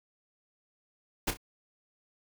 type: noise with echo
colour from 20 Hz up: pink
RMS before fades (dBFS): -28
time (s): 1.27-1.31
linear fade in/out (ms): 10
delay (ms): 31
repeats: 2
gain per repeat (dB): -10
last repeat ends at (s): 1.372
effects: none